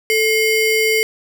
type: ring-modulated tone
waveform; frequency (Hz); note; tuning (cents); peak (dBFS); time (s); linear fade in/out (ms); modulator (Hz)
square; 1289; E6; -39; -11; 0.1-1.03; 0; 850
effects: none